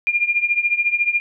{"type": "tone with tremolo", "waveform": "sine", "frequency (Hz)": 2408, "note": "D7", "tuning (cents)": 43, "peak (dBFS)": -12, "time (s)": [0.07, 1.2], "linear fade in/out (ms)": 0, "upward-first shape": "triangle", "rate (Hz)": 14, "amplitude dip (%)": 90, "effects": []}